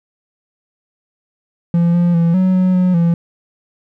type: tone with pitch steps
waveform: triangle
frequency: 170.7 / 173.8 / 168.1 / 186.2 / 184.6 / 182.3 / 169.3 Hz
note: F3 / F3 / E3 / F#3 / F#3 / F#3 / E3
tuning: -39 / -8 / +34 / +11 / -4 / -25 / +46 cents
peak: -8 dBFS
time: 1.74-3.14 s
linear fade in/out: 2 ms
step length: 200 ms
effects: none